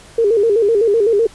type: tone with vibrato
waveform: sine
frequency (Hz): 431.6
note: A4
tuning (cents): -33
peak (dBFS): -10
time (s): 0.18-1.27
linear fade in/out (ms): 5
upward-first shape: square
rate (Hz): 7.9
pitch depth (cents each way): 110
effects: pink hiss -42 dBFS RMS until 1.34 s + resampled to 24000 Hz